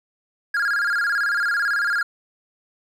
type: tone with vibrato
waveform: triangle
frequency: 1521 Hz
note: F#6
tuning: 47 cents sharp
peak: -17 dBFS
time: 0.54-2.03 s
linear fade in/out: 5 ms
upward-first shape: square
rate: 18 Hz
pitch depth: 140 cents each way
effects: none